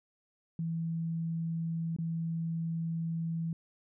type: tone with dropouts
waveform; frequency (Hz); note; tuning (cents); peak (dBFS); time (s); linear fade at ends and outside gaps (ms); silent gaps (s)
sine; 164.81; E3; 0; -31; 0.59-3.53; 2; 1.964-1.986
effects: none